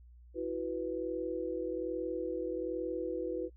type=chord; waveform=sine; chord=E suspended second; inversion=none; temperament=just; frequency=329.6 / 370.8 / 494.4 Hz; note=E4 / F#4 / B4; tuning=0 / +4 / +2 cents; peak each=-38 / -38 / -37 dBFS; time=0.34-3.5 s; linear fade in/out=50 ms; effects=noise-tail reverb RT60 0.1 s tail -24 dB re dry + added 60 Hz sine -53 dBFS peak until 3.56 s